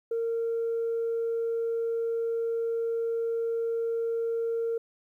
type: tone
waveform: sine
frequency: 460 Hz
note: A#4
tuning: 23 cents flat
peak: -25 dBFS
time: 0.11-4.78 s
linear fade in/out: 5 ms
effects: tanh soft clip ceiling -23 dBFS + 11-bit